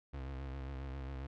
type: tone with vibrato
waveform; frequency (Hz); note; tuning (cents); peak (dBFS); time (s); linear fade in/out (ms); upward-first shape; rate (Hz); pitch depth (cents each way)
35% pulse; 67.2; C2; +47; -39; 0.13-1.27; 10; sine; 7.4; 59
effects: low-pass 3000 Hz 12 dB/octave

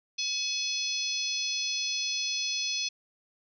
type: harmonic tone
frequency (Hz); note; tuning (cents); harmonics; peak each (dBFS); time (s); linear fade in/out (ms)
852; G#5; +44; 3 / 4 / 5 / 6 / 7; -35 / -35 / -35 / -35 / -35; 0.18-2.89; 10
effects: none

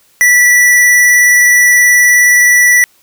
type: tone with vibrato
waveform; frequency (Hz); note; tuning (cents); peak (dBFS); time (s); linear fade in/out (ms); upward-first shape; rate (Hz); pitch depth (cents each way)
square; 1960; B6; -14; -5; 0.21-2.84; 0; sine; 19; 9
effects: white hiss -50 dBFS RMS until 3.02 s

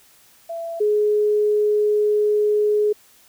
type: tone pair in turn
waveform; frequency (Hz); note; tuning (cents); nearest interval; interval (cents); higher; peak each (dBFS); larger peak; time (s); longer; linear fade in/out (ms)
sine; 669 / 419.9; E5 / G#4; +25 / +19; minor sixth; 806; first; -26 / -15; second; 0.49-0.8 / 0.8-2.93; second; 10
effects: white hiss -53 dBFS RMS until 3.28 s

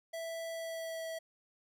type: tone with pitch glide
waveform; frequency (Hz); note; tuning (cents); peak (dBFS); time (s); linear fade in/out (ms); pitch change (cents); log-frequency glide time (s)
square; 659.3 to 651.4; E5 to E5; 0 to -21; -39; 0.13-1.19; 10; -21; 0.5-1.06
effects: none

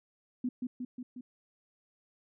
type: tone with echo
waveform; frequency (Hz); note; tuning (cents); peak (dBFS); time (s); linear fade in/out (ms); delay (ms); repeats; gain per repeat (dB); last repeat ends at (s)
sine; 249.4; B3; +17; -29; 0.44-0.49; 5; 180; 4; -3; 1.21
effects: none

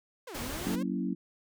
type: exponential two-way sweep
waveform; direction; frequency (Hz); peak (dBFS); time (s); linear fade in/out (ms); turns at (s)
sawtooth; down then up; 554.4 to 217.8 to 554.4; -37; 0.27-0.83; 5; 0.39
type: noise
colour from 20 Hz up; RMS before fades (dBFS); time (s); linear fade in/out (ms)
pink; -38; 0.34-0.76; 10
type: chord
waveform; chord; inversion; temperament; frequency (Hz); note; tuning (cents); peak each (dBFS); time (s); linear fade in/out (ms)
sine; F# dominant seventh; none; equal; 185 / 233.1 / 277.2 / 329.6; F#3 / A#3 / C#4 / E4; 0 / 0 / 0 / 0; -33 / -35 / -35 / -38; 0.65-1.15; 20
effects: none

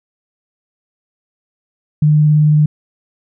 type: tone with vibrato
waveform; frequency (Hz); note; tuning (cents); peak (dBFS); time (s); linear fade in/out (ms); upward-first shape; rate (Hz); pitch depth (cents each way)
sine; 151.2; D#3; -49; -7; 2.02-2.66; 5; triangle; 18; 14
effects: none

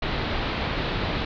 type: low-pass noise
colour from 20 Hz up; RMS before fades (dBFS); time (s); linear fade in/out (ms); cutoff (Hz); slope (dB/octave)
pink; -27; 0.02-1.25; 5; 4300; 48
effects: none

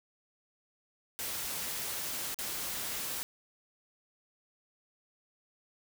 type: noise with dropouts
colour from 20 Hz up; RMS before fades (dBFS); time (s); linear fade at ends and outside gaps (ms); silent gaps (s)
white; -37; 1.19-3.23; 0; 2.344-2.388
effects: none

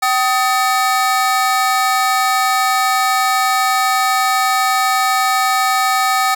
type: ring-modulated tone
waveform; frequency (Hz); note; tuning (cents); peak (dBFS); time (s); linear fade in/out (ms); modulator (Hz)
35% pulse; 1012; B5; +42; -8; 0.02-6.35; 10; 244
effects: none

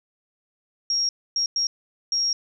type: tone bursts at uneven times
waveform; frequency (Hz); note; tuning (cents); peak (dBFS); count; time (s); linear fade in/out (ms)
sine; 5588; F8; 0; -20; 4; 0.9-1.09 / 1.36-1.46 / 1.56-1.67 / 2.12-2.33; 2
effects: none

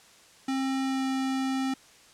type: tone with pitch glide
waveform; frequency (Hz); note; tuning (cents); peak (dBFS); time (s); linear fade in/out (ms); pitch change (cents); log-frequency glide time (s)
square; 266.6 to 264.9; C4 to C4; +33 to +22; -27; 0.48-1.74; 5; -11; 0.83-1.05
effects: white hiss -55 dBFS RMS until 2.13 s + low-pass 8000 Hz 12 dB/octave

